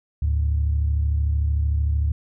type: tone pair together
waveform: sine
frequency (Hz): 73.6 / 106.89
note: D2 / A2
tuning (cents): +4 / -50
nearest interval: tritone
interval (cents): 646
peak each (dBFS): -18 / -26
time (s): 0.22-2.12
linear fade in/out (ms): 5
effects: tanh soft clip ceiling -11 dBFS